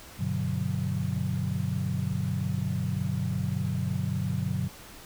sine chord, G major seventh, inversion none, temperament equal, 98 / 123.47 / 146.83 / 185 Hz, G2 / B2 / D3 / F#3, 0 / 0 / 0 / 0 cents, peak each -32 dBFS, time 0.19-4.68 s, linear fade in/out 10 ms, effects pink hiss -47 dBFS RMS until 5.05 s

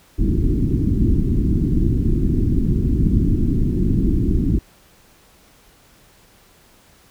pink low-pass noise, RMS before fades -17 dBFS, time 0.18-4.59 s, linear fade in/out 10 ms, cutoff 340 Hz, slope 48 dB/octave, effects pink hiss -52 dBFS RMS until 7.1 s

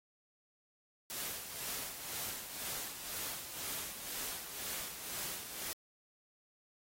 white noise with tremolo, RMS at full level -40 dBFS, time 1.1-5.73 s, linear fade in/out 0 ms, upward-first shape sine, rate 2 Hz, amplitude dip 55%, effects AAC 48 kbps

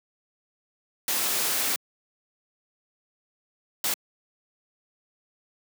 white noise bursts at uneven times, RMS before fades -26 dBFS, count 2, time 1.08-1.76 / 3.84-3.94 s, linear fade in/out 2 ms, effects high-pass 200 Hz 12 dB/octave

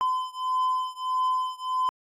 triangle beating tone pair, 1021 / 1022.6 Hz, C6 / C6, -43 / -40 cents, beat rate 1.6 Hz, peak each -25 / -26 dBFS, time 0.01-1.89 s, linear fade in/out 0 ms, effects AAC 64 kbps

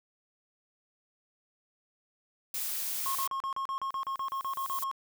blue noise, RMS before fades -34 dBFS, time 2.54-3.27 s, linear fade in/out 2 ms
triangle tone bursts, 1080 Hz, C#6, 45 cents flat, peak -29 dBFS, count 15, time 3.06-4.914 s, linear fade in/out 0 ms, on 90 ms, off 36 ms
violet noise with exponential growth, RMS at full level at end -35 dBFS, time 3.82-4.84 s, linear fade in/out 5 ms, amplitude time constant 220 ms
effects none

